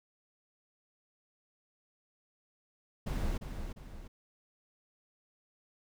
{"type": "noise with echo", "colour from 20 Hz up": "brown", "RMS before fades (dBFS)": -33, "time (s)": [3.06, 3.38], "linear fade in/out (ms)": 10, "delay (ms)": 350, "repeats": 2, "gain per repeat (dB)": -7, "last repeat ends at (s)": 4.08, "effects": []}